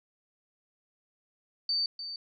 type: tone with echo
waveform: sine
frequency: 4584 Hz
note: D8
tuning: 43 cents flat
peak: -26 dBFS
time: 1.69-1.86 s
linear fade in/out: 2 ms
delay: 300 ms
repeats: 1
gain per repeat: -10 dB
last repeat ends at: 2.16 s
effects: none